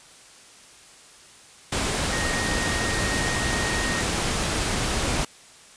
sine tone in noise, 1864.7 Hz, A#6, in tune, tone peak -29 dBFS, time 2.12-4.02 s, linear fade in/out 5 ms, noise pink, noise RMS -25 dBFS, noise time 1.72-5.25 s, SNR -7 dB, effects white hiss -49 dBFS RMS until 5.76 s + resampled to 22050 Hz

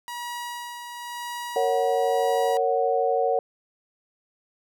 sawtooth tone with tremolo, 961 Hz, B5, 48 cents flat, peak -27 dBFS, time 0.08-2.57 s, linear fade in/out 0 ms, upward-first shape sine, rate 0.97 Hz, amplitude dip 45%
sine chord, F# major, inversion first, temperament just, 462.5 / 555 / 740 Hz, A#4 / C#5 / F#5, -14 / +2 / 0 cents, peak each -24 / -25 / -24 dBFS, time 1.56-3.39 s, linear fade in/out 2 ms
effects none

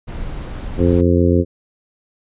brown noise, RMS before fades -26 dBFS, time 0.07-1.02 s, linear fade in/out 20 ms
harmonic tone, 87.31 Hz, F2, in tune, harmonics 1 / 2 / 3 / 4 / 5 / 6, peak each -15 / -19 / -17 / -18 / -20 / -22 dBFS, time 0.77-1.45 s, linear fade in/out 50 ms
effects resampled to 8000 Hz

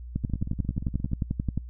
two click trains, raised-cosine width 5 ms, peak -14 / -22 dBFS, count 17 / 16, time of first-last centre 0.16-1.576 / 0.24-1.117 s, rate 11.3 / 17.1 Hz, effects noise-tail reverb RT60 0.1 s tail -26 dB re dry + added 60 Hz sine -37 dBFS peak until 1.69 s

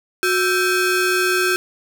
30% pulse ring-modulated tone, 965 Hz, B5, 40 cents flat, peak -10 dBFS, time 0.23-1.56 s, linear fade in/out 0 ms, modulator 599 Hz, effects none

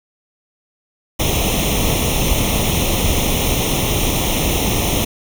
pink noise with comb filter, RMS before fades -17 dBFS, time 1.19-5.05 s, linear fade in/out 10 ms, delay 0.32 ms, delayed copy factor +0.85, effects none

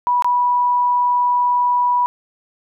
sine tone with dropouts, 979 Hz, B5, 15 cents flat, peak -13 dBFS, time 0.07-2.06 s, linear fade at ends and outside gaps 0 ms, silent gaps 0.223-0.245 s, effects none

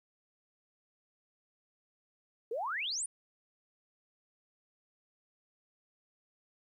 sine exponential sweep, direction up, 420.5 to 9956 Hz, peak -33 dBFS, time 2.51-3.06 s, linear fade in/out 5 ms, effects 12-bit

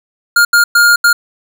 square tone bursts at uneven times, 1414 Hz, F6, 21 cents sharp, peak -6 dBFS, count 4, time 0.36-0.45 / 0.53-0.64 / 0.75-0.96 / 1.04-1.13 s, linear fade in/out 5 ms, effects none

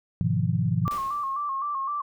sine chord, F half-diminished seventh, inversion first, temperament just, 104.77 / 125.72 / 157.15 / 174.61 Hz, Ab2 / Cb3 / Eb3 / F3, +16 / +31 / +18 / 0 cents, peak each -27 dBFS, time 0.21-0.88 s, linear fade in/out 0 ms
sine tone with vibrato, 1125 Hz, C#6, 25 cents sharp, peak -26 dBFS, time 0.85-2.02 s, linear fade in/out 10 ms, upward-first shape square, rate 3.9 Hz, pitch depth 68 cents each way
pink noise with exponential decay, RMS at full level -39 dBFS, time 0.91-1.6 s, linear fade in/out 0 ms, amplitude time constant 150 ms
effects none

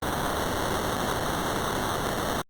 violet noise with sample-and-hold, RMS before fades -28 dBFS, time 0.02-2.42 s, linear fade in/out 5 ms, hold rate 2450 Hz, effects Opus 32 kbps

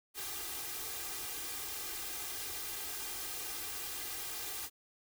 white noise with comb filter, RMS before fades -41 dBFS, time 0.14-4.7 s, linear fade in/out 50 ms, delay 2.5 ms, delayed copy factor +0.85, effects none

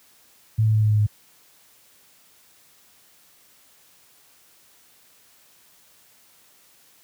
sine tone with pitch steps, 110 / 108.99 / 107.99 / 106.99 / 106.01 / 105.03 Hz, A2 / A2 / A2 / A2 / G#2 / G#2, 0 / -16 / -32 / -48 / +36 / +20 cents, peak -15 dBFS, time 0.58-1.066 s, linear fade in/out 10 ms, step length 81 ms, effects white hiss -56 dBFS RMS until 7.03 s + high-pass 60 Hz 12 dB/octave

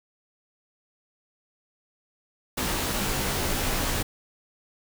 pink noise with comb filter, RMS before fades -27 dBFS, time 2.57-4.03 s, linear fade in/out 10 ms, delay 18 ms, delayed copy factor -0.75, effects none

